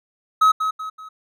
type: tone with echo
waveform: triangle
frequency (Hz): 1278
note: D#6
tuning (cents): +46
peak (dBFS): -9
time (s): 0.41-0.52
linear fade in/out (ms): 10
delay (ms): 190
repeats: 3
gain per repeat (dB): -8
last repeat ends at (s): 1.09
effects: none